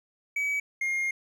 triangle tone pair in turn, 2278 / 2130 Hz, C#7 / C7, +47 / +30 cents, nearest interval minor second, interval 117 cents, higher first, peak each -24 dBFS, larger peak neither, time 0.36-0.6 / 0.81-1.11 s, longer second, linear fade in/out 5 ms, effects none

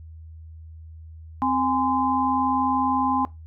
sine tone cluster, 260.8 / 824 / 1030 Hz, C4 / G#5 / C6, -5 / -14 / -28 cents, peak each -24 dBFS, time 1.42-3.25 s, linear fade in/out 0 ms, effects noise-tail reverb RT60 0.2 s tail -19 dB re dry + added 80 Hz sine -39 dBFS peak until 3.46 s

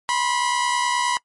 sawtooth tone pair together, 976.9 / 1046.5 Hz, B5 / C6, -19 / 0 cents, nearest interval minor second, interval 119 cents, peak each -17 / -22 dBFS, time 0.09-1.17 s, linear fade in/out 0 ms, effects noise-tail reverb RT60 0.1 s tail -23 dB re dry + MP3 48 kbps

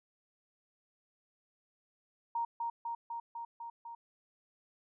sine tone with echo, 932.3 Hz, A#5, in tune, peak -31 dBFS, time 2.35-2.45 s, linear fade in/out 5 ms, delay 250 ms, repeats 6, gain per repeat -2 dB, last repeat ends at 3.95 s, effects none

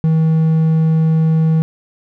triangle tone, 160 Hz, D#3, 49 cents sharp, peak -8 dBFS, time 0.04-1.62 s, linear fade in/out 0 ms, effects none

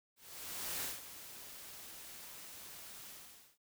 white noise with ADSR envelope, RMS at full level -39 dBFS, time 0.16-3.58 s, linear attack 660 ms, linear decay 180 ms, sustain -12 dB, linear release 510 ms, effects none

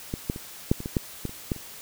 clicks, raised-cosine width 3 ms, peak -15 / -12 / -23 / -6 / -22 / -18 / -9 / -16 / -28 / -12 / -28 dBFS, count 11, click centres 0.139 / 0.299 / 0.361 / 0.715 / 0.804 / 0.859 / 0.968 / 1.253 / 1.294 / 1.518 / 1.563 s, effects white hiss -43 dBFS RMS until 1.81 s

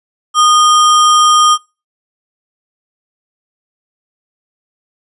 sine tone with sample-and-hold, 1227 Hz, D#6, 25 cents flat, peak -5 dBFS, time 0.34-1.58 s, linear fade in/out 50 ms, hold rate 4410 Hz, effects noise-tail reverb RT60 0.3 s tail -24 dB re dry + resampled to 24000 Hz

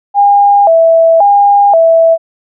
sine tone with vibrato, 730 Hz, F#5, 24 cents flat, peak -3 dBFS, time 0.14-2.18 s, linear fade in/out 50 ms, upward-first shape square, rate 0.94 Hz, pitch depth 180 cents each way, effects none

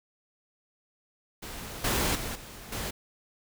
pink noise with level steps, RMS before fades -40 / -27 / -35 / -45 / -34 dBFS, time 1.42-2.91 s, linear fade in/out 10 ms, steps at 1.84 / 2.15 / 2.35 / 2.72 s, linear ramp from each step 5 ms, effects none

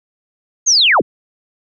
sine linear sweep, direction down, 6660 to 57.3 Hz, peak -8 dBFS, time 0.66-1.02 s, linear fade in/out 20 ms, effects none

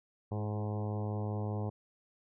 harmonic tone with a mistuned harmonic, 105 Hz, G#2, 19 cents sharp, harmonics 1 / 2 / 3 / 4 / 5 / 6 / 7 / 8 / 9 / 10, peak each -34 / -41 / -46 / -44 / -46 / -50 / -48 / -50 / -53 / -55 dBFS, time 0.31-1.7 s, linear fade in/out 10 ms, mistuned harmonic 3, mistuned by +28 cents, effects none

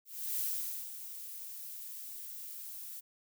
violet noise with ADSR envelope, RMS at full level -34 dBFS, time 0.05-3.01 s, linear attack 340 ms, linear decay 510 ms, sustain -11 dB, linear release 21 ms, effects none

